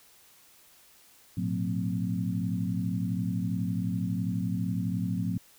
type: tone cluster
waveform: sine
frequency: 109.4 / 121.4 / 179.7 / 222.5 / 258 Hz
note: A2 / B2 / F3 / A3 / C4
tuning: -9 / -29 / +50 / +20 / -24 cents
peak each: -33 / -37 / -30 / -37 / -36 dBFS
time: 1.37-5.38 s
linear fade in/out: 5 ms
effects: white hiss -58 dBFS RMS until 5.58 s